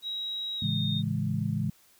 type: tone with pitch glide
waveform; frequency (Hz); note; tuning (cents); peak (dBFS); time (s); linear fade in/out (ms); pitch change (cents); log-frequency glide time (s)
sine; 3835 to 3679; A#7 to A#7; +48 to -24; -31; 0.02-1.03; 50; -72; 0.57-0.68
type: chord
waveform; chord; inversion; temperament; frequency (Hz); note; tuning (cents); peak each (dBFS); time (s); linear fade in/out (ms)
sine; A major seventh; none; equal; 110 / 138.59 / 164.81 / 207.7; A2 / C#3 / E3 / G#3; 0 / 0 / 0 / 0; -32; 0.62-1.7; 5
effects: white hiss -61 dBFS RMS until 1.99 s